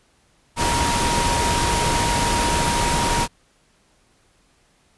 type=tone in noise; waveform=sine; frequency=944 Hz; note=A#5; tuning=22 cents sharp; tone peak=-22 dBFS; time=0.56-3.28 s; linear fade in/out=50 ms; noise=pink; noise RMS=-21 dBFS; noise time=0.56-3.28 s; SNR=-4 dB; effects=pink hiss -60 dBFS RMS until 4.97 s + resampled to 24000 Hz